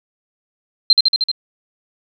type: tone with echo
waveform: sine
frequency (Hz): 4145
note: C8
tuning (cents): -17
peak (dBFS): -5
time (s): 0.9-0.93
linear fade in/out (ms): 2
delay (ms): 77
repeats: 5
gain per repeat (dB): -2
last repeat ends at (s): 1.315
effects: none